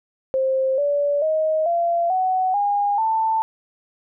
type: tone with pitch steps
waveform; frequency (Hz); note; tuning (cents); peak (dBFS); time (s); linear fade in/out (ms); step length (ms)
sine; 528 / 575.8 / 627.9 / 684.7 / 746.7 / 814.3 / 888; C5 / D5 / D#5 / F5 / F#5 / G#5 / A5; +16 / -34 / +16 / -34 / +16 / -34 / +16; -17; 0.34-3.42; 0; 440
effects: none